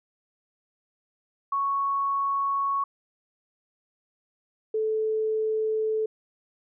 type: tone pair in turn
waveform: sine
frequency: 1108.7 / 436.4 Hz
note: C#6 / A4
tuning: 0 / -14 cents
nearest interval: octave + major third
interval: 1614 cents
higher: first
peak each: -23 dBFS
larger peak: neither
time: 1.52-2.84 / 4.74-6.06 s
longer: neither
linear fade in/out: 5 ms
effects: none